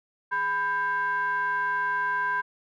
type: ring-modulated tone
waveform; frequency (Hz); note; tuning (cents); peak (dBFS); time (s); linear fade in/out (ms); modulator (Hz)
triangle; 292.4; D4; -7; -19; 0.31-2.42; 20; 1290
effects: none